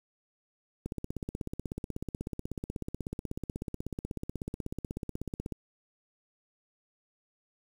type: click train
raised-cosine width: 3 ms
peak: -22 dBFS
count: 77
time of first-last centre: 0.86-5.523 s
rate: 16.3 Hz
effects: 8-bit